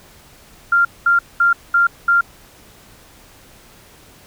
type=tone bursts; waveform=sine; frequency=1391 Hz; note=F6; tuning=7 cents flat; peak=-10 dBFS; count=5; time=0.72-2.21 s; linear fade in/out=5 ms; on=130 ms; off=210 ms; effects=pink hiss -46 dBFS RMS until 4.26 s

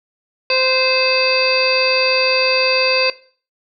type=harmonic tone; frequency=519 Hz; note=C5; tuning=14 cents flat; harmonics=1 / 2 / 3 / 4 / 5 / 7 / 8 / 9; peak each=-18 / -25 / -29 / -29 / -18 / -30 / -29 / -19 dBFS; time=0.5-3.1 s; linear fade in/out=2 ms; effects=noise-tail reverb RT60 0.4 s tail -17 dB re dry

